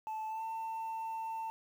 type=tone with pitch glide; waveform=sine; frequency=874 to 896 Hz; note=A5 to A5; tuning=-12 to +31 cents; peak=-34 dBFS; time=0.07-1.5 s; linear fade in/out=0 ms; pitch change=+43 cents; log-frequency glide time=0.28-0.44 s; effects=tanh soft clip ceiling -35 dBFS + 10-bit

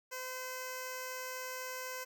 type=tone with notch filter; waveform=5% pulse; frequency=512 Hz; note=C5; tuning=38 cents flat; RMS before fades=-42 dBFS; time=0.11-2.05 s; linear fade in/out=20 ms; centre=3700 Hz; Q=0.8; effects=none

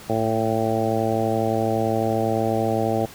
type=harmonic tone with a mistuned harmonic; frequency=111.9 Hz; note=A2; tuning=30 cents sharp; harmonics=1 / 2 / 3 / 4 / 5 / 6 / 7; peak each=-27 / -27 / -27 / -27 / -27 / -27 / -27 dBFS; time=0.09-3.06 s; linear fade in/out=10 ms; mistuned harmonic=1; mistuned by=-34 cents; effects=pink hiss -42 dBFS RMS until 3.14 s + high-pass 60 Hz 12 dB/octave

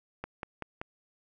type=click train; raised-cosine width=0.5 ms; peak=-21 dBFS; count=4; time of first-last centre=0.24-0.815 s; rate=5.22 Hz; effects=none

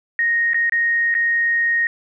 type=tone with dropouts; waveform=sine; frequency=1864.7 Hz; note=A#6; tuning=in tune; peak=-15 dBFS; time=0.19-1.87 s; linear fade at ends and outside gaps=1 ms; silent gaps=0.534-0.544 / 0.696-0.722 / 1.142-1.15 s; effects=none

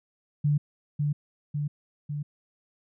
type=tone with echo; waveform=sine; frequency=146.83 Hz; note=D3; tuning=in tune; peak=-20 dBFS; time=0.44-0.58 s; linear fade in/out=10 ms; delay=550 ms; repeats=3; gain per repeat=-3 dB; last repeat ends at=2.23 s; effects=none

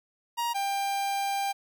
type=tone pair in turn; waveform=45% pulse; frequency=944 / 793.8 Hz; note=A#5 / G5; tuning=+22 / +22 cents; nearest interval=minor third; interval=300 cents; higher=first; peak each=-27 dBFS; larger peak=neither; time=0.37-0.54 / 0.54-1.53 s; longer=second; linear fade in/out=20 ms; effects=none

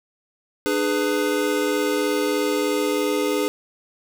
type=chord; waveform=square; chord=G# diminished; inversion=second; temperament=just; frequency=299 / 415.3 / 498.4 Hz; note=D4 / G#4 / B4; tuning=+31 / 0 / +16 cents; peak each=-25 / -24 / -26 dBFS; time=0.66-3.48 s; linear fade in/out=0 ms; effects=none

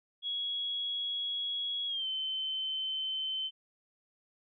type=tone with pitch glide; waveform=sine; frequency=3333 to 3074 Hz; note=G#7 to G7; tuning=+5 to -35 cents; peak=-32 dBFS; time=0.22-3.51 s; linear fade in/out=50 ms; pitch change=-140 cents; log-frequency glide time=1.87-2.07 s; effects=none

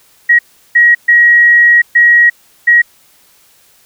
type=tone bursts at uneven times; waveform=sine; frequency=1900 Hz; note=A#6; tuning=33 cents sharp; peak=-3 dBFS; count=5; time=0.29-0.39 / 0.75-0.95 / 1.08-1.82 / 1.95-2.3 / 2.67-2.82 s; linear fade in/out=10 ms; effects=white hiss -48 dBFS RMS until 3.85 s

